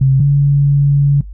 sine tone pair in turn, 134.2 / 141.85 Hz, C3 / C#3, +44 / +40 cents, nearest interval minor second, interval 96 cents, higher second, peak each -7 dBFS, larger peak neither, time 0.01-0.2 / 0.2-1.21 s, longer second, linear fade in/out 5 ms, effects noise-tail reverb RT60 0.1 s tail -18 dB re dry + added 50 Hz sine -27 dBFS peak until 1.33 s

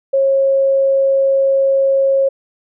sine tone, 543 Hz, C#5, 36 cents flat, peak -10 dBFS, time 0.13-2.29 s, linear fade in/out 10 ms, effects none

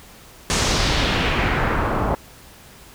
pink noise with low-pass filter sweep, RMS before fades -20 dBFS, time 0.5-2.15 s, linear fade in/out 0 ms, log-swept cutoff 7600 to 900 Hz, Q 1.5, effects pink hiss -45 dBFS RMS until 2.94 s

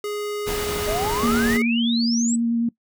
square tone, 415.3 Hz, G#4, in tune, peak -26 dBFS, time 0.04-1.62 s, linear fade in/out 2 ms
pink noise, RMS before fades -28 dBFS, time 0.46-1.58 s, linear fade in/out 20 ms
sine exponential sweep, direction up, 597 to 8100 Hz, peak -24 dBFS, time 0.87-2.36 s, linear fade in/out 10 ms
sine tone with vibrato, 233.1 Hz, A#3, in tune, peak -18 dBFS, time 1.23-2.69 s, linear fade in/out 5 ms, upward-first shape sine, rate 9.4 Hz, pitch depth 12 cents each way
effects noise-tail reverb RT60 0.1 s tail -21 dB re dry

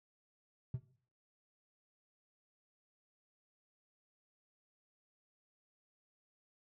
triangle tone with exponential decay, 127.8 Hz, C3, 40 cents flat, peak -28 dBFS, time 0.74-0.81 s, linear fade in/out 5 ms, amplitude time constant 15 ms, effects noise-tail reverb RT60 0.5 s tail -18 dB re dry + tanh soft clip ceiling -29 dBFS

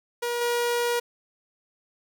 sawtooth tone with level steps, 478.3 Hz, A#4, 44 cents sharp, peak -22 / -19 dBFS, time 0.22-1 s, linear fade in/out 10 ms, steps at 0.41 s, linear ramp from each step 5 ms, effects none

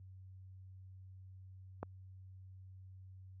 click, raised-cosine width 1 ms, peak -26 dBFS, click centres 1.83 s, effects added 94 Hz sine -51 dBFS peak until 3.4 s + high-pass 60 Hz 12 dB/octave

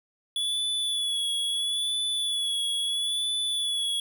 square tone with vibrato, 3412 Hz, G#7, 46 cents sharp, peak -26 dBFS, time 0.36-4 s, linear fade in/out 2 ms, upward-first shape sine, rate 0.75 Hz, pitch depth 37 cents each way, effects none

